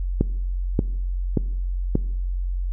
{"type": "click train", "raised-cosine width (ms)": 3, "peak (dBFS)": -5, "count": 4, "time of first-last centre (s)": [0.21, 1.954], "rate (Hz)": 1.72, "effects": ["noise-tail reverb RT60 0.9 s tail -21 dB re dry", "added 45 Hz sine -22 dBFS peak until 2.72 s"]}